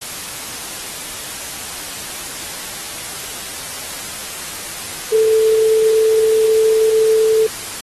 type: tone in noise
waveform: sine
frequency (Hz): 440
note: A4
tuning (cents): 0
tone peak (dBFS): -10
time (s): 5.12-7.47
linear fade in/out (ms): 10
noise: white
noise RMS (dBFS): -28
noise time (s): 0.01-7.81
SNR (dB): +15
effects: AAC 32 kbps